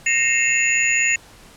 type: tone cluster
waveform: sine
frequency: 1851 / 2136 / 2607 / 2731 / 6860 Hz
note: A#6 / C7 / E7 / F7 / A8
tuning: -13 / +35 / -20 / -39 / -45 cents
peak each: -22 dBFS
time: 0.06-1.16 s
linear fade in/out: 5 ms
effects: pink hiss -46 dBFS RMS until 1.56 s + low-pass 11000 Hz 12 dB/octave